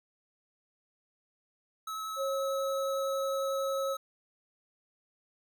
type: tone with vibrato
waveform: square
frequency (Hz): 1293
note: E6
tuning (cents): -34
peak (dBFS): -36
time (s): 1.87-3.97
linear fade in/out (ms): 5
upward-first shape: sine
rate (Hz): 11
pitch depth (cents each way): 10
type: tone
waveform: sine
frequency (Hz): 544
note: C#5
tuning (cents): -33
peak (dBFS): -30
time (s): 2.16-3.97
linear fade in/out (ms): 50
effects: none